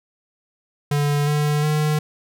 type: tone with pitch steps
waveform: square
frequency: 145.3 / 148.52 / 151.82 Hz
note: D3 / D3 / D#3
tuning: -18 / +20 / -42 cents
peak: -18 dBFS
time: 0.91-1.99 s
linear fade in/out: 5 ms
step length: 360 ms
effects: none